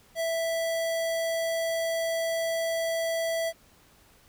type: tone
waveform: square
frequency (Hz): 659.3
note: E5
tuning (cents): 0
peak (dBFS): -27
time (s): 0.15-3.53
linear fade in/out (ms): 50
effects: pink hiss -59 dBFS RMS until 4.28 s